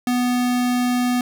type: tone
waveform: square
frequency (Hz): 246.9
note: B3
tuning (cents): 0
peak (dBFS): -18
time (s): 0.07-1.21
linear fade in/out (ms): 2
effects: none